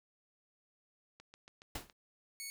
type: click train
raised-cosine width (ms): 0.2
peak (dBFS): -37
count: 6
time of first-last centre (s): 1.2-1.898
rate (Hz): 7.16
type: noise with exponential decay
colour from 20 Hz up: pink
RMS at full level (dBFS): -38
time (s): 1.75-1.93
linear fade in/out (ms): 5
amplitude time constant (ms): 38
type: tone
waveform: 10% pulse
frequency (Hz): 2217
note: C#7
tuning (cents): 0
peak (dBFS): -33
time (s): 2.4-2.5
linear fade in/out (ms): 0
effects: none